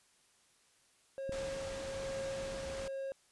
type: tone with tremolo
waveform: triangle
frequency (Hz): 541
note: C#5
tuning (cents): -42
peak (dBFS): -35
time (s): 1.18-3.12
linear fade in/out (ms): 0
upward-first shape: sine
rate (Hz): 1.2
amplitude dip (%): 35
type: click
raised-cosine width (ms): 3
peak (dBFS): -29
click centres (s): 1.294
type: low-pass noise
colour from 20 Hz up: pink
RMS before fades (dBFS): -46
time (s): 1.32-2.88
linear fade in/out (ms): 2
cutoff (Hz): 9100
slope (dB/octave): 24
effects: white hiss -69 dBFS RMS until 3.31 s + resampled to 24000 Hz